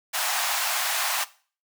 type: high-pass noise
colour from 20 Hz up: pink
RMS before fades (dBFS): -26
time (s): 0.13-1.25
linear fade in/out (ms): 20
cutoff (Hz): 690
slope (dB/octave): 48
effects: noise-tail reverb RT60 0.4 s tail -18 dB re dry